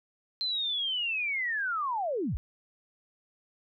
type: linear sweep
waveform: sine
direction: down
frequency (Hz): 4139 to 34.65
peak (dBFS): -28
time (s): 0.41-2.37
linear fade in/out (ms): 0
effects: none